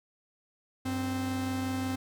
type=tone pair together; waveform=45% pulse; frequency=95.49 / 260.9 Hz; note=G2 / C4; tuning=-45 / -5 cents; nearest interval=octave + perfect fourth; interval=1740 cents; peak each=-36 / -31 dBFS; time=0.85-1.96 s; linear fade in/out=10 ms; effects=none